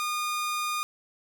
sawtooth tone, 1220 Hz, D#6, 34 cents flat, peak -24 dBFS, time 0-0.83 s, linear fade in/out 0 ms, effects none

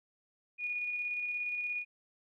sine tone with tremolo, 2451 Hz, D#7, 27 cents flat, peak -32 dBFS, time 0.58-1.85 s, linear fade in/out 50 ms, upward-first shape square, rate 17 Hz, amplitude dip 25%, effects none

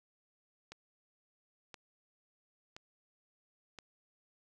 click train, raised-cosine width 0.2 ms, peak -30 dBFS, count 4, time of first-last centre 0.72-3.787 s, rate 0.978 Hz, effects none

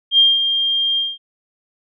sine tone with ADSR envelope, 3203 Hz, G7, 37 cents sharp, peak -7 dBFS, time 0.11-1.18 s, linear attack 75 ms, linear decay 200 ms, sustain -8 dB, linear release 200 ms, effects none

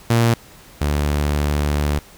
sawtooth tone pair in turn, 116.54 / 73.42 Hz, A#2 / D2, 0 / 0 cents, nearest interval minor sixth, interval 800 cents, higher first, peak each -9 / -13 dBFS, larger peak first, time 0.1-0.34 / 0.81-1.99 s, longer second, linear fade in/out 5 ms, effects pink hiss -45 dBFS RMS until 2.17 s

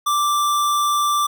square tone, 1174.7 Hz, D6, in tune, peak -17 dBFS, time 0.06-1.27 s, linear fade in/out 10 ms, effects none

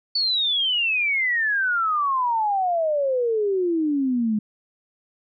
sine exponential sweep, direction down, 4521 to 207.7 Hz, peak -19 dBFS, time 0.15-4.39 s, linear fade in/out 5 ms, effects none

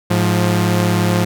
sawtooth tone pair together, 106.2 / 176.05 Hz, G#2 / F3, +39 / +14 cents, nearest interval major sixth, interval 875 cents, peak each -12 dBFS, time 0.1-1.25 s, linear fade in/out 10 ms, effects none

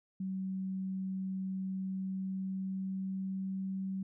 sine tone with pitch glide, 189.7 to 191.35 Hz, F#3 to G3, +43 to -42 cents, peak -34 dBFS, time 0.2-4.03 s, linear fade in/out 5 ms, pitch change +15 cents, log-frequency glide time 1.67-3.77 s, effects none

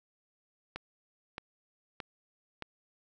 click train, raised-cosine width 0.3 ms, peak -22 dBFS, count 4, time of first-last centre 0.76-2.623 s, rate 1.61 Hz, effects none

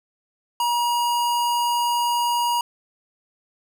square tone, 955 Hz, A#5, 42 cents sharp, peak -20 dBFS, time 0.6-2.61 s, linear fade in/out 2 ms, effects none

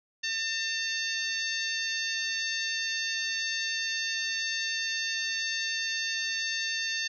harmonic tone, 901 Hz, A5, 41 cents sharp, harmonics 2 / 3 / 4 / 5 / 6 / 7, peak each -33 / -36 / -37 / -35 / -42 / -39 dBFS, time 0.23-7.08 s, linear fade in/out 10 ms, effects none

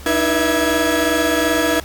35% pulse tone cluster, 300.5 / 323.2 / 484.3 / 662 / 1670 Hz, D4 / E4 / B4 / E5 / G#6, +40 / -34 / -34 / +7 / +9 cents, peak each -20 dBFS, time 0.06-1.8 s, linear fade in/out 2 ms, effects added 70 Hz sine -35 dBFS peak until 1.84 s + pink hiss -39 dBFS RMS until 1.84 s

